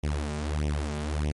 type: tone with flanger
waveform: sawtooth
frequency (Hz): 74.4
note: D2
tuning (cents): +23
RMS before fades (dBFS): -29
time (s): 0.03-1.32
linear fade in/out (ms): 10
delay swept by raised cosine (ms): 0.33 to 5.03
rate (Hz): 1.6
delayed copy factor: +0.95
effects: MP3 48 kbps